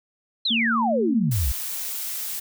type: exponential sweep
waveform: sine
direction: down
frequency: 4243 to 55 Hz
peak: -20 dBFS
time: 0.45-1.52 s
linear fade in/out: 5 ms
type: tone with pitch glide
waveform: sine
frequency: 229.2 to 225.9 Hz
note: A#3 to A3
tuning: -29 to +46 cents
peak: -23 dBFS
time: 0.5-1.3 s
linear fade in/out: 10 ms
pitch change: -25 cents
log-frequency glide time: 0.62-1.17 s
type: noise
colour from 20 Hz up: blue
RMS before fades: -30 dBFS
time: 1.31-2.4 s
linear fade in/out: 10 ms
effects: none